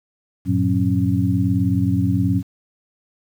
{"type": "tone cluster", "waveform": "sine", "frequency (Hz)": [96.1, 114.9, 183.4, 273.6], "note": ["G2", "A#2", "F#3", "C#4"], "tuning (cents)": [-34, -25, -15, -23], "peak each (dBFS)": -21, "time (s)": [0.45, 2.43], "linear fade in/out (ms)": 50, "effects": ["8-bit"]}